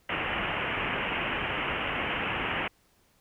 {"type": "low-pass noise", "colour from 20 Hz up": "white", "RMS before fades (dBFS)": -31, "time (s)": [0.09, 2.68], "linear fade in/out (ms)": 5, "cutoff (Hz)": 3000, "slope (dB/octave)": 96, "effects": ["pink hiss -66 dBFS RMS until 3.2 s"]}